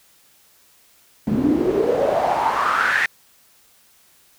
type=noise with band-pass filter sweep; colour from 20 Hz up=pink; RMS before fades=-19 dBFS; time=1.27-3.06 s; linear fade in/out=2 ms; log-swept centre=220 to 1900 Hz; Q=6.2; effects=white hiss -55 dBFS RMS until 4.38 s